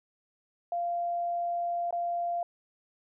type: tone with dropouts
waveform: sine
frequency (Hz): 693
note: F5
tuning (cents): -14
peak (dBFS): -28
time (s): 0.72-2.43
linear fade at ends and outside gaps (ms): 2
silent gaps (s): 1.908-1.926
effects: none